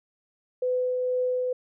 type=tone with tremolo; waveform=sine; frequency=503 Hz; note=B4; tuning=32 cents sharp; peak=-22 dBFS; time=0.62-1.53 s; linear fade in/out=5 ms; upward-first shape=triangle; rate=2.1 Hz; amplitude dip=25%; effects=none